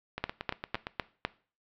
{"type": "two click trains", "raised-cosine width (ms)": 0.3, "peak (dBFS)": [-18, -12], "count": [7, 5], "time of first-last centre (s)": [[0.18, 0.869], [0.24, 1.25]], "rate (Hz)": [8.71, 3.96], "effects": ["noise-tail reverb RT60 0.4 s tail -19 dB re dry", "low-pass 4000 Hz 12 dB/octave"]}